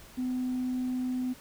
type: tone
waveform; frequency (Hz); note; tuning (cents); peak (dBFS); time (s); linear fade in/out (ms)
sine; 253.1; B3; +43; -27; 0.17-1.34; 20
effects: tanh soft clip ceiling -25 dBFS + pink hiss -52 dBFS RMS until 1.4 s